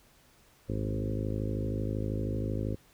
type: harmonic tone with a mistuned harmonic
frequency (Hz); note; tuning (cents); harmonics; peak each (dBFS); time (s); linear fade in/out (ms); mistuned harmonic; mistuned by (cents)
52.8; G#1; +29; 1 / 2 / 3 / 4 / 5 / 6 / 7 / 8 / 9 / 10; -37 / -33 / -41 / -39 / -39 / -41 / -42 / -43 / -47 / -43; 0.68-2.76; 20; 2; -25
effects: pink hiss -62 dBFS RMS until 2.93 s